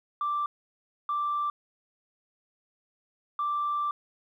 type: tone bursts at uneven times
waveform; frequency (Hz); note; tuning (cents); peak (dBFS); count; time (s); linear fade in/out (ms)
sine; 1174.7; D6; 0; -25; 3; 0.21-0.46 / 1.09-1.5 / 3.39-3.91; 2
effects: tanh soft clip ceiling -22 dBFS + 11-bit